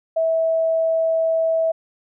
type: tone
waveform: sine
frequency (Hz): 651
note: E5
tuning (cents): -22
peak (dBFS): -16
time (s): 0.16-1.72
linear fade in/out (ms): 10
effects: none